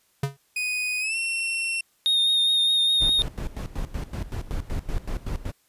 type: tone with exponential decay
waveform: square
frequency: 138.59 Hz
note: C#3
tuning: in tune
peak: -20 dBFS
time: 0.23-0.37 s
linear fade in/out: 5 ms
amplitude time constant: 30 ms
type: tone with pitch glide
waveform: 40% pulse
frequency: 2489 to 2714 Hz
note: D#7 to E7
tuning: 0 to +50 cents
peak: -24 dBFS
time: 0.56-1.81 s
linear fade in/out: 5 ms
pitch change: +150 cents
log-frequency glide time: 1-1.16 s
type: tone with vibrato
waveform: triangle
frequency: 3690 Hz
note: A#7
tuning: 18 cents flat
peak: -17 dBFS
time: 2.06-3.22 s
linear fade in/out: 0 ms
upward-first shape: sine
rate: 4.9 Hz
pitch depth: 21 cents each way
type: noise with tremolo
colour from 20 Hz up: brown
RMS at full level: -28 dBFS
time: 3-5.52 s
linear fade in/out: 20 ms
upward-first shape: square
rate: 5.3 Hz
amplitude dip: 80%
effects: white hiss -65 dBFS RMS until 5.68 s + resampled to 32000 Hz